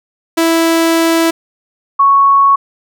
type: tone pair in turn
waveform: sawtooth / sine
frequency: 329.6 / 1108.6 Hz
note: E4 / C#6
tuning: 0 / 0 cents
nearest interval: octave + major sixth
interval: 2100 cents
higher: second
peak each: -5 dBFS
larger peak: neither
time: 0.37-1.31 / 1.99-2.56 s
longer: first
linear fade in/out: 10 ms
effects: none